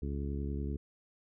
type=harmonic tone; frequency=70.5 Hz; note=C#2; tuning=30 cents sharp; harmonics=1 / 2 / 3 / 4 / 5 / 6; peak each=-35 / -41 / -42 / -44 / -46 / -47 dBFS; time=0.02-0.77 s; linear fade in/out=5 ms; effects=none